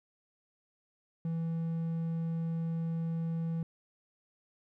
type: tone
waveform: triangle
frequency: 164.81 Hz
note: E3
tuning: in tune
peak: -29 dBFS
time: 1.25-3.63 s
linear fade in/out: 2 ms
effects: none